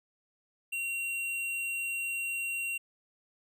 sine tone with hard clipping, 2748 Hz, F7, 29 cents flat, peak -33 dBFS, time 0.72-2.78 s, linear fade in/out 10 ms, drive 12 dB, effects none

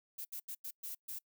violet noise bursts at uneven times, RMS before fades -43 dBFS, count 6, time 0.18-0.25 / 0.32-0.4 / 0.48-0.55 / 0.64-0.71 / 0.83-0.95 / 1.08-1.19 s, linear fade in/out 10 ms, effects noise-tail reverb RT60 0.1 s tail -26 dB re dry

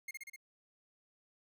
45% pulse tone with echo, 2136 Hz, C7, 35 cents sharp, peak -40 dBFS, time 0.08-0.11 s, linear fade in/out 5 ms, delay 63 ms, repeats 4, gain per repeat -2 dB, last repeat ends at 0.362 s, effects none

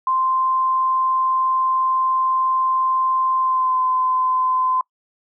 sine tone with pitch glide, 1043 to 1027.5 Hz, C6 to C6, -6 to -32 cents, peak -16 dBFS, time 0.07-4.81 s, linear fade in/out 2 ms, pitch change -26 cents, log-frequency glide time 3.39-3.79 s, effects noise-tail reverb RT60 0.1 s tail -25 dB re dry

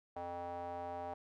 square tone with band-pass filter, 87.31 Hz, F2, in tune, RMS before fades -43 dBFS, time 0.16-1.14 s, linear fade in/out 5 ms, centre 730 Hz, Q 5.2, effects none

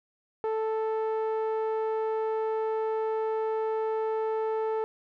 sawtooth tone with low-pass filter, 440 Hz, A4, in tune, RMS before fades -29 dBFS, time 0.44-4.84 s, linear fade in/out 0 ms, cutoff 910 Hz, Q 0.94, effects none

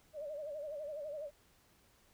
sine tone with vibrato, 595 Hz, D5, 22 cents sharp, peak -40 dBFS, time 0.13-1.31 s, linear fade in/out 50 ms, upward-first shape sine, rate 12 Hz, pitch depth 94 cents each way, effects pink hiss -68 dBFS RMS until 2.13 s

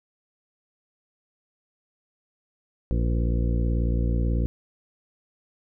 harmonic tone with a mistuned harmonic, 58.27 Hz, A#1, in tune, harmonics 1 / 2 / 3 / 4 / 5 / 6 / 8 / 9, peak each -22 / -28 / -32 / -34 / -36 / -38 / -40 / -41 dBFS, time 2.91-4.46 s, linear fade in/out 0 ms, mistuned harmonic 9, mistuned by -40 cents, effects none

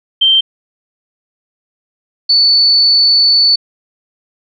sine tone pair in turn, 3136 / 4476 Hz, G7 / C#8, 0 / +16 cents, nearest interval tritone, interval 616 cents, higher second, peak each -6 dBFS, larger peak neither, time 0.21-0.41 / 2.29-3.56 s, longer second, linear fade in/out 10 ms, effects none

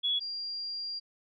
sine tone pair in turn, 3373 / 4770 Hz, G#7 / D8, +26 / +26 cents, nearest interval tritone, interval 600 cents, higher second, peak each -26 / -34 dBFS, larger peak first, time 0.03-0.2 / 0.2-1 s, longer second, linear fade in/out 20 ms, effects none

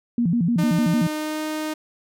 sine tone with vibrato, 200.9 Hz, G3, 43 cents sharp, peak -17 dBFS, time 0.18-1.07 s, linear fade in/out 2 ms, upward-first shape square, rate 6.6 Hz, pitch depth 290 cents each way
sawtooth tone with pitch glide, 303.2 to 308.9 Hz, D#4 to D#4, -45 to -12 cents, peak -21 dBFS, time 0.58-1.74 s, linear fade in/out 10 ms, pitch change +33 cents, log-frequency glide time 0.88-1.42 s
effects none

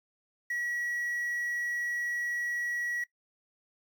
triangle tone with quantisation, 1924 Hz, B6, 46 cents flat, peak -29 dBFS, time 0.5-3.04 s, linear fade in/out 5 ms, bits 9, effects noise-tail reverb RT60 0.1 s tail -19 dB re dry

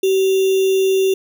sine tone with sample-and-hold, 382.6 Hz, G4, 42 cents flat, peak -12 dBFS, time 0.03-1.14 s, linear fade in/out 5 ms, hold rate 3150 Hz, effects none

